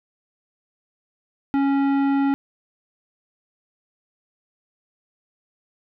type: tone with tanh clipping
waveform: triangle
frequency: 276.8 Hz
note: C#4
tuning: 2 cents flat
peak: -19 dBFS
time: 1.54-2.34 s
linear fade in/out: 0 ms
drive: 18 dB
effects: none